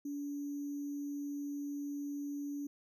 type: tone with sample-and-hold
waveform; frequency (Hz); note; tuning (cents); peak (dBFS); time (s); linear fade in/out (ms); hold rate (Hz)
sine; 286.9; D4; -40; -37; 0.05-2.67; 5; 6300
effects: none